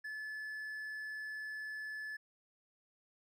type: tone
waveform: triangle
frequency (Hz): 1728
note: A6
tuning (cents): -32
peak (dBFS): -39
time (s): 0.04-2.17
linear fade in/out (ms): 10
effects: none